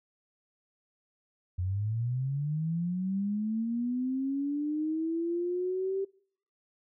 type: linear sweep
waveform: sine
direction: up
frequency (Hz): 87.31 to 392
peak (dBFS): -28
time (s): 1.58-6.05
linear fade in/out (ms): 10
effects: noise-tail reverb RT60 0.6 s tail -24 dB re dry